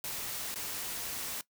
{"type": "noise with dropouts", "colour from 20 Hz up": "white", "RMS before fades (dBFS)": -38, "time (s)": [0.04, 1.41], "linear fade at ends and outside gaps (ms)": 1, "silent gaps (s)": [0.543, 0.558], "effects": ["noise-tail reverb RT60 0.1 s tail -19 dB re dry"]}